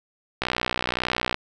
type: click train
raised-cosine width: 0.3 ms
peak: -7 dBFS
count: 58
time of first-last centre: 0.42-1.344 s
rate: 61.7 Hz
effects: none